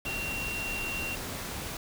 sine tone in noise, 2748 Hz, F7, 29 cents flat, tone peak -33 dBFS, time 0.06-1.15 s, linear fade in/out 2 ms, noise pink, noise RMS -37 dBFS, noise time 0.05-1.77 s, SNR +1 dB, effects none

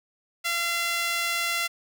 sawtooth tone with high-pass filter, 684 Hz, F5, 36 cents flat, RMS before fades -27 dBFS, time 0.44-1.68 s, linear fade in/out 20 ms, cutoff 1900 Hz, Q 1.3, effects none

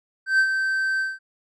triangle tone with ADSR envelope, 1552 Hz, G6, 18 cents flat, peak -12 dBFS, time 0.26-1.19 s, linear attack 130 ms, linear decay 72 ms, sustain -7 dB, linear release 190 ms, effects resampled to 24000 Hz

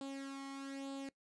sawtooth tone with flanger, 273.5 Hz, C#4, 23 cents flat, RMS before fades -45 dBFS, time 0.01-1.09 s, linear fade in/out 2 ms, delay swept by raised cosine 0.25 to 0.95 ms, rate 1.1 Hz, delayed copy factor +0.65, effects noise-tail reverb RT60 0.1 s tail -20 dB re dry + resampled to 22050 Hz

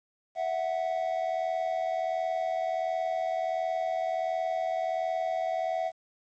triangle tone pair together, 658.6 / 740 Hz, E5 / F#5, -2 / 0 cents, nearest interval major second, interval 202 cents, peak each -28 / -29 dBFS, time 0.35-5.92 s, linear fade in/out 50 ms, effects resampled to 16000 Hz + 10-bit

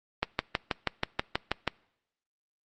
click train, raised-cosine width 0.3 ms, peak -9 dBFS, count 10, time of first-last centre 0.23-1.677 s, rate 6.22 Hz, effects noise-tail reverb RT60 0.8 s tail -24 dB re dry + Opus 32 kbps

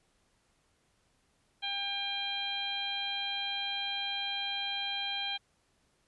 harmonic tone, 800 Hz, G5, 35 cents sharp, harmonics 1 / 2 / 3 / 4 / 5, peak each -41 / -44 / -40 / -35 / -40 dBFS, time 1.62-5.38 s, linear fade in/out 20 ms, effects pink hiss -72 dBFS RMS until 6.07 s + resampled to 24000 Hz

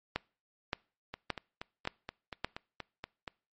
two click trains, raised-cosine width 0.3 ms, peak -15 / -23 dBFS, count 5 / 10, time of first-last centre 0.16-2.446 / 1.14-3.278 s, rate 1.75 / 4.21 Hz, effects noise-tail reverb RT60 0.4 s tail -25 dB re dry + MP3 32 kbps

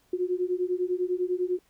sine beating tone pair, 356.6 / 366.6 Hz, F4 / F#4, +36 / -16 cents, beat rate 10 Hz, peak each -28 dBFS, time 0.13-1.59 s, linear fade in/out 5 ms, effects pink hiss -66 dBFS RMS until 1.69 s

